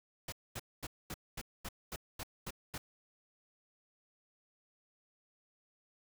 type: noise bursts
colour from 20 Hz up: pink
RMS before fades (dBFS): -42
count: 10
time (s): 0.28-2.78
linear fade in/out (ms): 5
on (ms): 43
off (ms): 230
effects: none

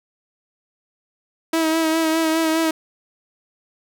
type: tone with vibrato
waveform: sawtooth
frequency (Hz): 321.9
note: E4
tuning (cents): -41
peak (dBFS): -13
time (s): 1.53-2.71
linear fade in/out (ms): 5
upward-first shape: sine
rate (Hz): 4.9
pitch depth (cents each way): 30
effects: none

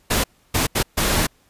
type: noise bursts at uneven times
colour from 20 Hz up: pink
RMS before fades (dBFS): -19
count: 4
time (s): 0.1-0.24 / 0.54-0.67 / 0.75-0.83 / 0.97-1.27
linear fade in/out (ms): 10
effects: pink hiss -59 dBFS RMS until 1.49 s + resampled to 32000 Hz

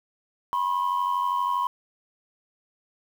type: tone pair together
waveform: sine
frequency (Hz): 980.5 / 1073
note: B5 / C6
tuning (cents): -13 / +43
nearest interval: major second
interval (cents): 156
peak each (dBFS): -23 / -24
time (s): 0.53-1.67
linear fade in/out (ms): 0
effects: tanh soft clip ceiling -19 dBFS + 8-bit

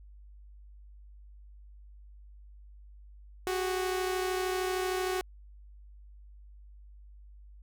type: tone pair together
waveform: sawtooth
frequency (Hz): 370 / 403.1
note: F#4 / G4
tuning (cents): 0 / +48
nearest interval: minor second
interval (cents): 148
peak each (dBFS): -26 / -34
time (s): 3.47-5.21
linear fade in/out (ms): 0
effects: added 50 Hz sine -49 dBFS peak until 7.62 s

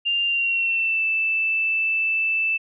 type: tone with pitch glide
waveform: sine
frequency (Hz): 2794 to 2643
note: F7 to E7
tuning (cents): 0 to +4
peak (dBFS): -19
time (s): 0.05-2.58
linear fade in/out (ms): 20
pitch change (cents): -96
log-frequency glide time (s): 0.25-1.04
effects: none

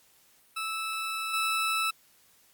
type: tone with level steps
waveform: 20% pulse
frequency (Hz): 1312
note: E6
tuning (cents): -9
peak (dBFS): -26 / -21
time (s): 0.56-1.91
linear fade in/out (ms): 10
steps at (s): 1.33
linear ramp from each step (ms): 10
effects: white hiss -62 dBFS RMS until 2.53 s + Opus 48 kbps

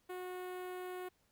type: tone with notch filter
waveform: sawtooth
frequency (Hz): 364.8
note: F#4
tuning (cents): -24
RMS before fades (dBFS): -44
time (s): 0.09-1.09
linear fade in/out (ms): 10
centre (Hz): 5500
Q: 0.53
effects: pink hiss -75 dBFS RMS until 1.31 s

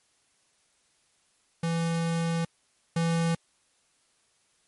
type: tone pair in turn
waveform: square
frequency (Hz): 166.5 / 166.5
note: E3 / E3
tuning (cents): +18 / +18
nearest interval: unison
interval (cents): 0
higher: neither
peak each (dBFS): -26 / -24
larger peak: second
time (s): 1.63-2.45 / 2.96-3.35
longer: first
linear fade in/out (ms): 5
effects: white hiss -68 dBFS RMS until 4.67 s + MP3 48 kbps

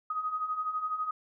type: beating tone pair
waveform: sine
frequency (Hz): 1244.5 / 1256.5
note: D#6 / D#6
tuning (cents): 0 / +17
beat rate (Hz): 12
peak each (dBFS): -37 / -31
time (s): 0.1-1.11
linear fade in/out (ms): 5
effects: none

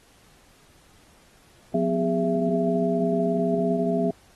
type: tone cluster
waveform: sine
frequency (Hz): 179.2 / 250.9 / 408.6 / 667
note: F3 / B3 / G#4 / E5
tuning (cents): +45 / +28 / -28 / +20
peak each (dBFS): -26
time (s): 1.74-4.11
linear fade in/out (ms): 5
effects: pink hiss -57 dBFS RMS until 4.35 s + AAC 32 kbps

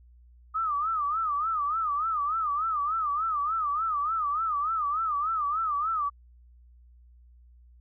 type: tone with vibrato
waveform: sine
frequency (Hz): 1236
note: D#6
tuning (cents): -12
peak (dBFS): -25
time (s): 0.54-6.1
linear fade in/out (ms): 20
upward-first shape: sine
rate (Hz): 3.4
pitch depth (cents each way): 140
effects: added 60 Hz sine -52 dBFS peak until 7.8 s

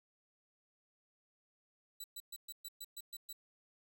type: tone bursts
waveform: 15% pulse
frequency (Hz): 3951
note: B7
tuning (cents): 0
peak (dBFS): -37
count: 9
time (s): 2-3.329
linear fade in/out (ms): 5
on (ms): 41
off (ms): 120
effects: none

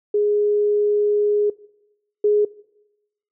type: tone pair in turn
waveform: sine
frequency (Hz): 415.3 / 417.1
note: G#4 / G#4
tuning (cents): 0 / +7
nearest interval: unison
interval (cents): 7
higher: second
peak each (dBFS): -15 / -13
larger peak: second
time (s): 0.14-1.5 / 2.24-2.45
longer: first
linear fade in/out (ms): 5
effects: noise-tail reverb RT60 0.9 s tail -21 dB re dry

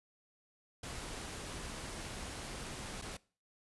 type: noise with dropouts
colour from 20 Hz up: pink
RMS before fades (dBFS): -44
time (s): 0.83-3.17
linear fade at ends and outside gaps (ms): 5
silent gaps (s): 3.016-3.021
effects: noise-tail reverb RT60 0.4 s tail -22 dB re dry + resampled to 24000 Hz

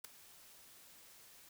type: noise with ADSR envelope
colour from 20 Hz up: white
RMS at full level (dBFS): -42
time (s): 0.04-1.49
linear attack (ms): 7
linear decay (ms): 6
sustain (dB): -18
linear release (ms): 4
effects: none

